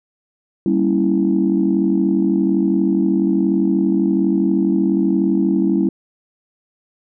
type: chord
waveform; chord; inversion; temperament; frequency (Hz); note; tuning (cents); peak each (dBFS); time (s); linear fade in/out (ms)
sine; G diminished seventh; none; equal; 196 / 233.1 / 277.2 / 329.6; G3 / Bb3 / Db4 / Fb4; 0 / 0 / 0 / 0; -17 / -23 / -19 / -17; 0.66-5.89; 2
effects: tanh soft clip ceiling -5 dBFS